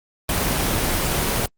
pink noise, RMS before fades -21 dBFS, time 0.29-1.46 s, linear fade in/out 2 ms, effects Opus 24 kbps

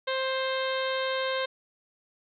harmonic tone, 526 Hz, C5, 9 cents sharp, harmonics 1 / 2 / 3 / 4 / 5 / 6 / 7 / 8, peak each -29 / -34 / -35 / -38 / -42 / -39 / -39 / -43 dBFS, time 0.07-1.46 s, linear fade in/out 10 ms, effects none

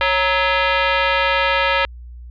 15% pulse ring-modulated tone, 742 Hz, F#5, 5 cents sharp, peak -5 dBFS, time 0.01-1.85 s, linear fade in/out 0 ms, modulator 192 Hz, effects added 60 Hz sine -33 dBFS peak until 2.3 s + resampled to 11025 Hz

